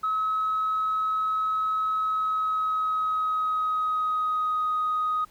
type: tone with pitch glide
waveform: sine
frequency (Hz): 1284 to 1249.6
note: E6 to D#6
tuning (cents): -46 to +7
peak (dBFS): -22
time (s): 0.03-5.25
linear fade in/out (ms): 10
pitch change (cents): -47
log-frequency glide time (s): 1.95-4.71
effects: tanh soft clip ceiling -19 dBFS + pink hiss -58 dBFS RMS until 5.3 s